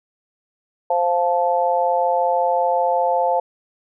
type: chord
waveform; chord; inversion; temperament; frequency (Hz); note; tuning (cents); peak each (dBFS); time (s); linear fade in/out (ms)
sine; F major; second; just; 523.8 / 698.5 / 873.1; C5 / F5 / A5; +2 / 0 / -14; -20; 0.9-3.4; 5
effects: none